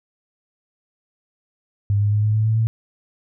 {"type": "tone with pitch steps", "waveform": "sine", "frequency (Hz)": [101.6, 103.32, 105.06, 106.84, 108.64, 110.48, 112.34], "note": ["G#2", "G#2", "G#2", "G#2", "A2", "A2", "A2"], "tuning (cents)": [-38, -8, 20, 50, -22, 8, 36], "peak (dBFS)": -15, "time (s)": [1.9, 2.67], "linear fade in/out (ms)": 0, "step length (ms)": 110, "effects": []}